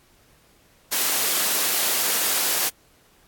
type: high-pass noise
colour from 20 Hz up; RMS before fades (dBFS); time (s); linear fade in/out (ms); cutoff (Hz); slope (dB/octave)
white; -22; 0.91-2.7; 20; 270; 12
effects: pink hiss -58 dBFS RMS until 3.27 s + AAC 64 kbps